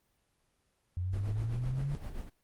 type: exponential sweep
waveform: sine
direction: up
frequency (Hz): 87.31 to 146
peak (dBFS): -31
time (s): 0.97-1.95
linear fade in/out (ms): 0
type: noise with tremolo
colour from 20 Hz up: brown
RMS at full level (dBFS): -38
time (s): 1.12-2.3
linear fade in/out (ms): 20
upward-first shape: sine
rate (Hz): 7.7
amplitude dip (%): 60
effects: pink hiss -75 dBFS RMS until 2.43 s + Opus 24 kbps